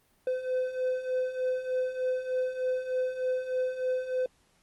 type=beating tone pair; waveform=triangle; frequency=508 / 511.3 Hz; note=B4 / C5; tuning=+49 / -40 cents; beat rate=3.3 Hz; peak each=-32 / -27 dBFS; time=0.27-4.26 s; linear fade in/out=2 ms; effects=pink hiss -67 dBFS RMS until 4.62 s + Opus 32 kbps